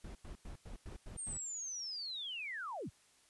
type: noise bursts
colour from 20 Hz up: brown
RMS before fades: -47 dBFS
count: 7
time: 0.04-1.374 s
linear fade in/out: 5 ms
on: 110 ms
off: 94 ms
type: linear sweep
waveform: sine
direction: down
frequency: 8860 to 45.65 Hz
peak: -40 dBFS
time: 1.17-2.9 s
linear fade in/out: 20 ms
effects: white hiss -68 dBFS RMS until 3.29 s + resampled to 24000 Hz